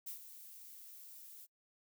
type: noise with ADSR envelope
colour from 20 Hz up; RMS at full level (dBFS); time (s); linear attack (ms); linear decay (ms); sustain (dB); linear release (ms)
violet; -43; 0.06-1.47; 13; 110; -11; 33
effects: noise-tail reverb RT60 0.1 s tail -24 dB re dry